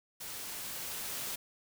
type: noise with level ramp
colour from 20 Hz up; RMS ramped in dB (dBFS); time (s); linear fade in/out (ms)
white; -43 to -38; 0.2-1.36; 10
effects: none